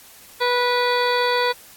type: harmonic tone with a mistuned harmonic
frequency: 490 Hz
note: B4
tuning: 14 cents flat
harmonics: 1 / 2 / 3 / 4 / 5 / 7 / 8 / 9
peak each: -21 / -22 / -27 / -27 / -31 / -30 / -31 / -29 dBFS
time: 0.4-1.53 s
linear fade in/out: 20 ms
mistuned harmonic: 9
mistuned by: +45 cents
effects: white hiss -46 dBFS RMS until 1.76 s + AAC 64 kbps